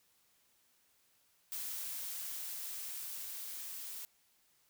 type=noise with level ramp; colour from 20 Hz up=blue; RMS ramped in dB=-41 to -45 dBFS; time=1.52-4.05 s; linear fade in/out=0 ms; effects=white hiss -72 dBFS RMS until 4.69 s